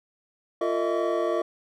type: tone cluster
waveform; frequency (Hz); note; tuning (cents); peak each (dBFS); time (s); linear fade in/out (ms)
triangle; 348.1 / 455.4 / 617 / 659 / 1139; F4 / A#4 / D#5 / E5 / C#6; -6 / -40 / -15 / -1 / +47; -26 / -28 / -26 / -29 / -31; 0.61-1.42; 5
effects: none